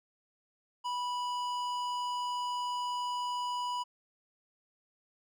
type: tone with hard clipping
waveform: triangle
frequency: 983 Hz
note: B5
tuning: 8 cents flat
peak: -34 dBFS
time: 0.84-3.84 s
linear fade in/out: 20 ms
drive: 16 dB
effects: none